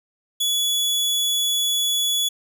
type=tone; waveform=sawtooth; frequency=3400 Hz; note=G#7; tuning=40 cents sharp; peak=-16 dBFS; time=0.4-2.29 s; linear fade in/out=10 ms; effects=none